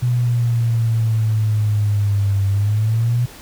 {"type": "exponential two-way sweep", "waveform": "sine", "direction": "down then up", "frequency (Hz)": [123.47, 98, 123.47], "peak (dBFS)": -14, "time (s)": [0.02, 3.26], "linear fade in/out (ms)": 10, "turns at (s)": 2.48, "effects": ["pink hiss -40 dBFS RMS until 3.41 s"]}